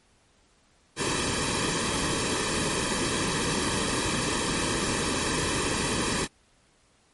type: noise with comb filter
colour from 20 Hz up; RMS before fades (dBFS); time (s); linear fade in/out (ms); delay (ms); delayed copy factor
pink; -27; 0.96-6.28; 50; 1.4; -0.75
effects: pink hiss -63 dBFS RMS until 7.13 s + MP3 48 kbps